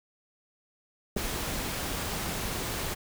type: noise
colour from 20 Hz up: pink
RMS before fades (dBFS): -33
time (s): 1.16-2.95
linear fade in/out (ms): 20
type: clicks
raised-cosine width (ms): 2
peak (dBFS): -17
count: 2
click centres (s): 1.165 / 1.17
effects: none